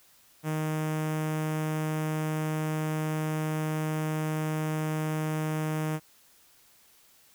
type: tone with notch filter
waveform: sawtooth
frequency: 155.5 Hz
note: D#3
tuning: 1 cent flat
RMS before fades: -30 dBFS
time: 0.43-6 s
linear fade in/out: 50 ms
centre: 4200 Hz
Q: 1.2
effects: white hiss -60 dBFS RMS until 7.34 s